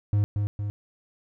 triangle tone with echo, 103 Hz, G#2, 14 cents flat, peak -17 dBFS, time 0.13-0.24 s, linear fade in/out 0 ms, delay 230 ms, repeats 2, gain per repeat -4 dB, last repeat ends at 0.7 s, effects none

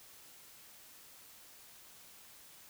silence, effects white hiss -57 dBFS RMS until 2.69 s

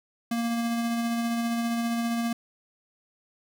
square tone with tremolo, 233.1 Hz, A#3, in tune, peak -25 dBFS, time 0.31-2.33 s, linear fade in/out 5 ms, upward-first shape sine, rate 15 Hz, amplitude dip 25%, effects none

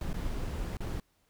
brown noise with dropouts, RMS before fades -34 dBFS, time 0.01-1 s, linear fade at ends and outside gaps 2 ms, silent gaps 0.131-0.141 / 0.77-0.805 s, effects pink hiss -72 dBFS RMS until 1.29 s

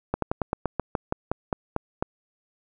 slowing click train, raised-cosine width 1 ms, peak -10 dBFS, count 13, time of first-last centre 0.14-2.025 s, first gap 83 ms, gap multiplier 1.11, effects none

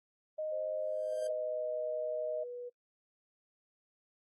sine tone, 620 Hz, D#5, 6 cents flat, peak -34 dBFS, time 0.38-2.44 s, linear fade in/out 10 ms
sine tone with pitch glide, 523.3 to 488.3 Hz, C5 to B4, 0 to -20 cents, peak -40 dBFS, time 0.51-2.7 s, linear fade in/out 20 ms, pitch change -120 cents, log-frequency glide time 0.79-1.89 s
5% pulse tone with exponential growth, 1581 Hz, G6, 14 cents sharp, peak -38 dBFS, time 0.76-1.27 s, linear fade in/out 2 ms, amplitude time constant 110 ms
effects noise-tail reverb RT60 0.1 s tail -23 dB re dry + AAC 32 kbps

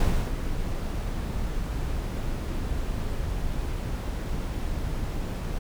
brown noise with ADSR envelope, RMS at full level -21 dBFS, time 0-5.59 s, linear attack 3 ms, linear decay 320 ms, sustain -8 dB, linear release 12 ms, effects none

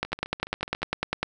two click trains, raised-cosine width 0.3 ms, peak -9 / -23 dBFS, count 13 / 12, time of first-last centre 0.03-1.23 / 0.05-0.819 s, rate 10 / 14.3 Hz, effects none

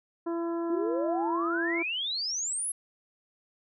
harmonic tone, 336.8 Hz, E4, 37 cents sharp, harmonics 1 / 2 / 3 / 4 / 5, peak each -29 / -39 / -40 / -46 / -54 dBFS, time 0.26-1.83 s, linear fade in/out 10 ms
sine exponential sweep, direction up, 329.6 to 11175 Hz, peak -29 dBFS, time 0.7-2.72 s, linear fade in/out 5 ms
effects none

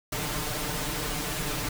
pink noise with comb filter, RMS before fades -31 dBFS, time 0.12-1.69 s, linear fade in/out 5 ms, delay 6.7 ms, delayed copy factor +0.9, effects none

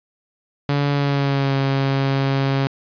sawtooth tone with pitch glide, 142.8 to 136.51 Hz, D3 to C#3, -48 to -26 cents, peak -13 dBFS, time 0.69-2.67 s, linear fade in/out 0 ms, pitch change -78 cents, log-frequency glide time 0.92-1.56 s, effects resampled to 11025 Hz + 7-bit

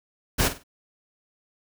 pink noise with echo, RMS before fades -21 dBFS, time 0.38-0.49 s, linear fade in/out 20 ms, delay 49 ms, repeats 3, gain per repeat -11 dB, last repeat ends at 0.637 s, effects none

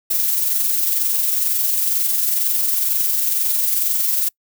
violet noise with amplitude modulation, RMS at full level -17 dBFS, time 0.1-4.29 s, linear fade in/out 10 ms, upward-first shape sine, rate 22.1 Hz, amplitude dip 35%, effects noise-tail reverb RT60 0.1 s tail -26 dB re dry

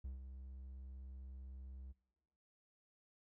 triangle tone with ADSR envelope, 65.41 Hz, C2, in tune, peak -40 dBFS, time 0.04-1.93 s, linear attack 8 ms, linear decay 140 ms, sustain -7 dB, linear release 21 ms, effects noise-tail reverb RT60 1.0 s tail -23 dB re dry

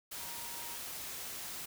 sine tone in noise, 941 Hz, A#5, 16 cents sharp, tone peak -51 dBFS, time 0.2-0.76 s, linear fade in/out 10 ms, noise white, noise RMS -43 dBFS, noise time 0.11-1.66 s, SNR -11 dB, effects none

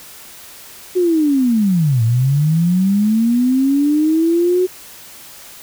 sine linear two-way sweep, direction down then up, 370.7 to 110.5 to 370.7 Hz, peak -11 dBFS, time 0.95-4.67 s, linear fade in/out 20 ms, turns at 2.03 s, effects white hiss -38 dBFS RMS until 5.62 s

